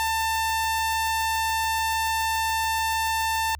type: tone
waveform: sawtooth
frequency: 893 Hz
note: A5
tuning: 25 cents sharp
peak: -19 dBFS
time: 0-3.55 s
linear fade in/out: 0 ms
effects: added 73 Hz sine -39 dBFS peak until 3.59 s